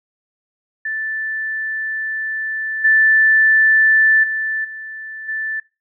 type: tone with level steps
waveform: sine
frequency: 1760 Hz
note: A6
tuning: in tune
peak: -20 / -9 / -18 / -28 / -20 dBFS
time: 0.85-5.6 s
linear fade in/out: 5 ms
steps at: 2.84 / 4.23 / 4.64 / 5.28 s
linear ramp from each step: 10 ms
effects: noise-tail reverb RT60 0.3 s tail -24 dB re dry